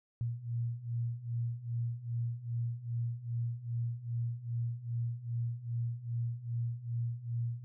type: beating tone pair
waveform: sine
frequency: 116.54 / 119.04 Hz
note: A#2 / A#2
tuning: 0 / +37 cents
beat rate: 2.5 Hz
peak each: -38 / -35 dBFS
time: 0.21-7.64 s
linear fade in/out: 0 ms
effects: none